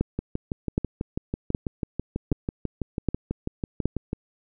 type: two click trains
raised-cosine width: 3 ms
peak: -9 / -14 dBFS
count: 6 / 25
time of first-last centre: 0.01-3.856 / 0.19-4.131 s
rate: 1.3 / 6.09 Hz
effects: none